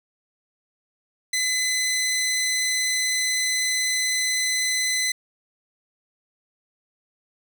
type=tone; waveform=15% pulse; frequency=2021 Hz; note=B6; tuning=39 cents sharp; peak=-15 dBFS; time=1.33-5.12 s; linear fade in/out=5 ms; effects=none